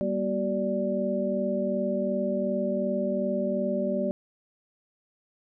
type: tone cluster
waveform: sine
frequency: 195.7 / 238.4 / 377 / 586 Hz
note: G3 / A#3 / F#4 / D5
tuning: -3 / +39 / +32 / -4 cents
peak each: -30 / -31 / -33 / -28 dBFS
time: 0.01-4.11 s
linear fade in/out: 0 ms
effects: none